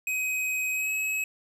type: tone with pitch glide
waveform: square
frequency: 2524 to 2565 Hz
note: D#7 to E7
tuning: +24 to -48 cents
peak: -27 dBFS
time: 0.07-1.24 s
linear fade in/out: 2 ms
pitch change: +28 cents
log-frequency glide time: 0.72-0.91 s
effects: 10-bit